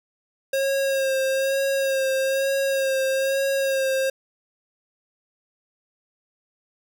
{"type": "tone with vibrato", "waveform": "square", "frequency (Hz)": 539, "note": "C#5", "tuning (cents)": -49, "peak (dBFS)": -21, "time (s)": [0.53, 4.1], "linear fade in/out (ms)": 5, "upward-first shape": "sine", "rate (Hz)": 1.1, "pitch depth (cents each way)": 25, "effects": []}